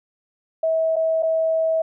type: tone with dropouts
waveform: sine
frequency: 646 Hz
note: E5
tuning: 35 cents flat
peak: -17 dBFS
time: 0.63-1.82 s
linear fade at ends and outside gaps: 5 ms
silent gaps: 0.959-0.964 / 1.225-1.23 s
effects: none